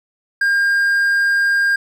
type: tone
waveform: triangle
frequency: 1608 Hz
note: G6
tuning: 44 cents sharp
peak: -11 dBFS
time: 0.41-1.76 s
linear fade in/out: 5 ms
effects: none